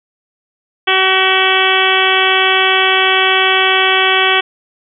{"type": "harmonic tone with a mistuned harmonic", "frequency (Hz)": 379, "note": "F#4", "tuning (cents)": 42, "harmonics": [1, 2, 3, 4, 5, 6, 7, 8, 9], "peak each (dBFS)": [-18, -18, -18, -18, -18, -18, -18, -18, -18], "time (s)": [0.87, 4.41], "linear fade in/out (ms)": 10, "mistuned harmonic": 9, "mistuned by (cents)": -37, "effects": []}